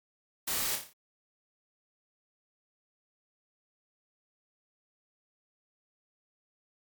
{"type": "noise with echo", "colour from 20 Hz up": "white", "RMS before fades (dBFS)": -33, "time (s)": [0.47, 0.76], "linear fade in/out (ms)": 10, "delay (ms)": 29, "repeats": 6, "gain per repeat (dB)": -5, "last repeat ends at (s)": 0.934, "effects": ["Opus 48 kbps"]}